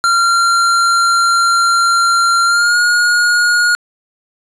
square tone with pitch glide, 1379 to 1436.7 Hz, F6 to F6, -22 to +49 cents, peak -10 dBFS, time 0.04-3.75 s, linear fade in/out 0 ms, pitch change +71 cents, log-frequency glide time 2.45-2.77 s, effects resampled to 22050 Hz + 8-bit

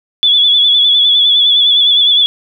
sine tone with vibrato, 3426 Hz, A7, 47 cents flat, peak -6 dBFS, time 0.23-2.26 s, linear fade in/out 0 ms, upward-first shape sine, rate 9.8 Hz, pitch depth 48 cents each way, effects 8-bit

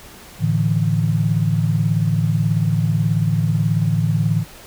sine chord, A suspended fourth, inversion none, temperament just, 110 / 146.67 / 165 Hz, A2 / D3 / E3, 0 / -2 / +2 cents, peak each -19 / -20 / -19 dBFS, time 0.39-4.45 s, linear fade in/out 50 ms, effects pink hiss -41 dBFS RMS until 4.66 s

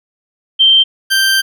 sine / 20% pulse tone pair in turn, 3136 / 1568 Hz, G7 / G6, 0 / 0 cents, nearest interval octave, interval 1200 cents, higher first, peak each -5 dBFS, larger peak neither, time 0.59-0.84 / 1.1-1.42 s, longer second, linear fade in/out 20 ms, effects none

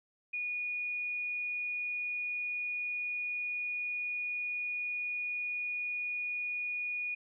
sine tone, 2454 Hz, D#7, 25 cents flat, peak -33 dBFS, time 0.33-7.15 s, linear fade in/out 10 ms, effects none

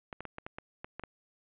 clicks, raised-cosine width 0.5 ms, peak -25 dBFS, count 9, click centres 0.128 / 0.206 / 0.253 / 0.384 / 0.465 / 0.585 / 0.845 / 0.996 / 1.037 s, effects resampled to 8000 Hz + 9-bit

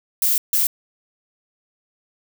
violet noise bursts at uneven times, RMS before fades -18 dBFS, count 2, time 0.22-0.38 / 0.53-0.67 s, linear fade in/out 2 ms, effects none

